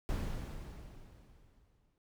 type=noise with exponential decay; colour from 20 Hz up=brown; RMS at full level=-34 dBFS; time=0.09-1.98 s; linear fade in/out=0 ms; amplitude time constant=410 ms; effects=none